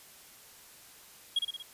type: tone with echo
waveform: triangle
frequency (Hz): 3287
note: G#7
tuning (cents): -19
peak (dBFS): -23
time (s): 1.36-1.39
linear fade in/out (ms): 5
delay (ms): 59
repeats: 4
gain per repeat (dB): -4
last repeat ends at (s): 1.626
effects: white hiss -54 dBFS RMS until 1.73 s + resampled to 32000 Hz